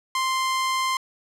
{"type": "tone", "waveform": "sawtooth", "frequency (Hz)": 1046.5, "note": "C6", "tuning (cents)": 0, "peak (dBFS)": -18, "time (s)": [0.15, 0.97], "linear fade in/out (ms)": 2, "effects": ["low-pass 10000 Hz 12 dB/octave"]}